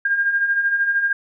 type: beating tone pair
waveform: sine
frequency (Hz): 1600 / 1613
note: G6 / G6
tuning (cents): +35 / +49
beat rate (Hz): 13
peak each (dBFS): -25 / -17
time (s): 0.05-1.13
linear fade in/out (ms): 5
effects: none

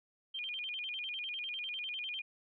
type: tone with vibrato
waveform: sine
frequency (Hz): 2773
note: F7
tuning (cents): -13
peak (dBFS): -37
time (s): 0.34-2.22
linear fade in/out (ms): 10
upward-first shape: square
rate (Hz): 10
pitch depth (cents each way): 220
effects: none

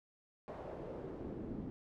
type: noise with band-pass filter sweep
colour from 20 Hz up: brown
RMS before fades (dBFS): -45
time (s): 0.48-1.7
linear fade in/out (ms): 0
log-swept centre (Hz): 700 to 240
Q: 1.7
effects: none

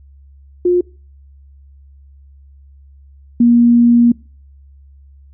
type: tone pair in turn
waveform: sine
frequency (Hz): 355.9 / 237.5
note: F4 / A#3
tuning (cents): +33 / +33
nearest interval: perfect fifth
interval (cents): 700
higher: first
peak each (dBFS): -9 / -6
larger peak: second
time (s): 0.65-0.81 / 3.4-4.12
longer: second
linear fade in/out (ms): 5
effects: noise-tail reverb RT60 0.4 s tail -25 dB re dry + added 69 Hz sine -40 dBFS peak until 5.33 s

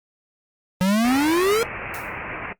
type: exponential sweep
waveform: square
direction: up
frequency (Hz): 180 to 470.7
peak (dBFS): -17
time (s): 0.81-1.63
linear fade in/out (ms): 0
type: low-pass noise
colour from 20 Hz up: white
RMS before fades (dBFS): -32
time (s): 1.04-2.53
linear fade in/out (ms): 5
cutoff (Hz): 2600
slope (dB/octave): 96
type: noise with exponential decay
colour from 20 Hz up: blue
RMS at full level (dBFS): -34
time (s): 1.94-2.19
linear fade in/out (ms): 2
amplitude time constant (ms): 53
effects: noise-tail reverb RT60 0.1 s tail -17 dB re dry + Opus 32 kbps

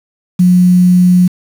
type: tone with quantisation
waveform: sine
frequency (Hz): 180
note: F#3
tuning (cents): -47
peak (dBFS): -4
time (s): 0.39-1.28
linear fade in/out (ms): 10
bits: 5
effects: none

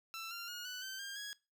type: tone with pitch steps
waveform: 15% pulse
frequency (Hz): 1336 / 1385.5 / 1436.9 / 1490.1 / 1545.3 / 1602.6 / 1662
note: E6 / F6 / F6 / F#6 / G6 / G6 / G#6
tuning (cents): +23 / -14 / +49 / +12 / -25 / +38 / +1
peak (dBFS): -36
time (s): 0.14-1.33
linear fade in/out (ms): 0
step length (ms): 170
effects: noise-tail reverb RT60 0.3 s tail -22 dB re dry

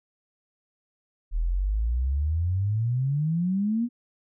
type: exponential sweep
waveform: sine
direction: up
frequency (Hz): 38.16 to 244.9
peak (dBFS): -22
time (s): 1.31-3.89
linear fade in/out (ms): 50
effects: none

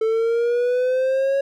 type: exponential sweep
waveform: triangle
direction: up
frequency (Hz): 440 to 554.4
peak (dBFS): -15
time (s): 0.01-1.41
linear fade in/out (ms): 5
effects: none

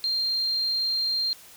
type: tone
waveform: sine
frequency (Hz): 4186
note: C8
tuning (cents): 0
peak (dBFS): -23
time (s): 0.04-1.33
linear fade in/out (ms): 0
effects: white hiss -49 dBFS RMS until 1.56 s

